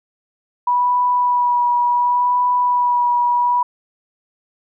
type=tone with vibrato; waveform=sine; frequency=977 Hz; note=B5; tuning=19 cents flat; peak=-13 dBFS; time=0.67-3.63 s; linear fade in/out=5 ms; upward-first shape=sine; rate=0.69 Hz; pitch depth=17 cents each way; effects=none